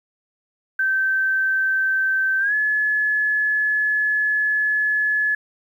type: tone with pitch glide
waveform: sine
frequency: 1550 to 1709.9 Hz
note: G6 to A6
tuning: -20 to -50 cents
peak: -17 dBFS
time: 0.79-5.35 s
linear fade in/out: 5 ms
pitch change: +170 cents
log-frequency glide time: 2.39-2.54 s
effects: 9-bit